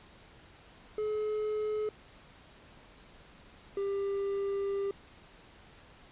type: tone pair in turn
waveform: triangle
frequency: 426.6 / 396.8 Hz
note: G#4 / G4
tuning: +46 / +21 cents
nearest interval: minor second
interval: 125 cents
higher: first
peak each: -28 dBFS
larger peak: neither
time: 0.98-1.89 / 3.77-4.91 s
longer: second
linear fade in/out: 2 ms
effects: pink hiss -56 dBFS RMS until 6.11 s + resampled to 8000 Hz